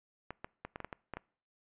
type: clicks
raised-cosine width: 0.5 ms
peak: -25 dBFS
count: 9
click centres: 0.306 / 0.445 / 0.65 / 0.759 / 0.803 / 0.846 / 0.928 / 1.137 / 1.17 s
effects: noise-tail reverb RT60 0.5 s tail -24 dB re dry + resampled to 8000 Hz